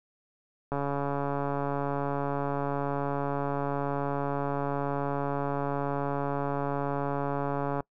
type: click train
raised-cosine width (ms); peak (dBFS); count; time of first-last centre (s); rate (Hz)
1; -17; 1000; 0.72-7.805; 141
effects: noise-tail reverb RT60 0.1 s tail -24 dB re dry